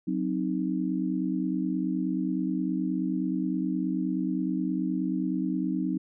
sine chord, C diminished, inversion second, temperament equal, 185 / 261.6 / 311.1 Hz, Gb3 / C4 / Eb4, 0 / 0 / 0 cents, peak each -30 dBFS, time 0.07-5.98 s, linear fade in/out 10 ms, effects none

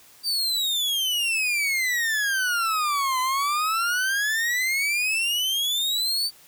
40% pulse exponential two-way sweep, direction down then up, 4699 to 1012 to 4638 Hz, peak -21 dBFS, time 0.23-6.31 s, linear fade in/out 50 ms, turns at 3.2 s, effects white hiss -52 dBFS RMS until 6.47 s

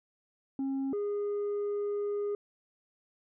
sine tone pair in turn, 270.5 / 410.2 Hz, C#4 / G#4, -42 / -21 cents, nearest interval perfect fifth, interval 721 cents, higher second, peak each -27 dBFS, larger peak neither, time 0.59-0.93 / 0.93-2.35 s, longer second, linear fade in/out 2 ms, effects tanh soft clip ceiling -29 dBFS

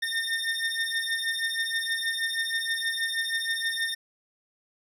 25% pulse beating tone pair, 1817 / 1823.3 Hz, A#6 / A#6, -45 / -39 cents, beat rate 6.3 Hz, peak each -26 dBFS, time 0.02-3.95 s, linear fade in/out 10 ms, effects low-pass 12000 Hz 12 dB/octave

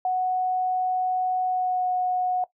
sine tone with pitch glide, 739 to 731.8 Hz, F#5 to F#5, -2 to -19 cents, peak -21 dBFS, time 0.05-2.44 s, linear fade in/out 2 ms, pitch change -17 cents, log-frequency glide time 1.45-1.88 s, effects noise-tail reverb RT60 0.1 s tail -17 dB re dry

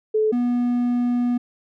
sine / triangle tone pair in turn, 432.5 / 243.3 Hz, A4 / B3, -30 / -26 cents, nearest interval minor seventh, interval 996 cents, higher first, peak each -16 dBFS, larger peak neither, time 0.14-0.32 / 0.32-1.38 s, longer second, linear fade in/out 10 ms, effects none

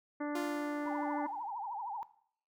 harmonic tone, 293.7 Hz, D4, in tune, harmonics 1 / 2 / 3 / 4 / 5 / 6 / 7, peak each -35 / -41 / -45 / -47 / -49 / -51 / -52 dBFS, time 0.2-1.27 s, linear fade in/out 10 ms
sawtooth tone with exponential decay, 349.2 Hz, F4, in tune, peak -32 dBFS, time 0.35-1.5 s, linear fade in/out 5 ms, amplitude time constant 250 ms
sine tone with vibrato, 880 Hz, A5, in tune, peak -37 dBFS, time 0.86-2.03 s, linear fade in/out 0 ms, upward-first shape triangle, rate 13 Hz, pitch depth 220 cents each way
effects noise-tail reverb RT60 0.6 s tail -18 dB re dry

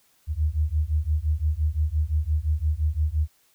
sine beating tone pair, 74 / 79.8 Hz, D2 / D#2, +14 / +44 cents, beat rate 5.8 Hz, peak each -24 dBFS, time 0.27-3.28 s, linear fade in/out 50 ms, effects white hiss -63 dBFS RMS until 3.54 s

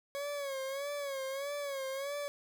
40% pulse tone with vibrato, 554.4 Hz, C#5, in tune, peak -35 dBFS, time 0.15-2.28 s, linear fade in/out 0 ms, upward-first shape sine, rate 1.6 Hz, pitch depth 78 cents each way, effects 11-bit

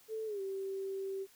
sine tone with pitch glide, 440 to 387.5 Hz, A4 to G4, 0 to -20 cents, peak -36 dBFS, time 0.08-1.27 s, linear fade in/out 50 ms, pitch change -220 cents, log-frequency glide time 0.26-0.41 s, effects white hiss -63 dBFS RMS until 1.35 s

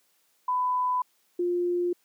sine tone pair in turn, 1000 / 352.1 Hz, B5 / F4, +21 / +14 cents, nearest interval octave + tritone, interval 1807 cents, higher first, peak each -23 dBFS, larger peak neither, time 0.48-1.02 / 1.39-1.93 s, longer neither, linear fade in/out 5 ms, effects white hiss -68 dBFS RMS until 2.04 s + high-pass 200 Hz 12 dB/octave

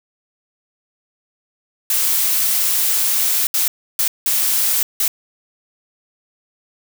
blue noise bursts at uneven times, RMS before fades -17 dBFS, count 5, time 1.9-3.47 / 3.54-3.68 / 3.99-4.08 / 4.26-4.83 / 5-5.08 s, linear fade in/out 2 ms, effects none

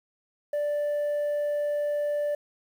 sine tone, 587 Hz, D5, 1 cent flat, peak -22 dBFS, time 0.53-2.35 s, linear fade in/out 5 ms, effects tanh soft clip ceiling -24 dBFS + 9-bit

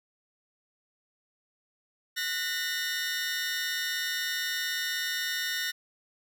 20% pulse tone cluster, 1469 / 1828 / 1985 Hz, F#6 / A#6 / B6, -13 / -34 / +8 cents, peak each -31 / -26 / -32 dBFS, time 2.16-5.72 s, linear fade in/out 20 ms, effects none

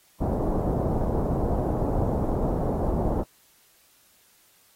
pink low-pass noise, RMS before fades -25 dBFS, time 0.2-3.24 s, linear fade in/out 20 ms, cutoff 780 Hz, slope 24 dB/octave, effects white hiss -60 dBFS RMS until 4.75 s + AAC 48 kbps

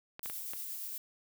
clicks, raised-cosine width 0.3 ms, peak -27 dBFS, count 4, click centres 0.194 / 0.259 / 0.299 / 0.535 s
violet noise with tremolo, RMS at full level -40 dBFS, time 0.23-0.98 s, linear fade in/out 2 ms, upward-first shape sine, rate 8.6 Hz, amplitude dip 25%
effects none

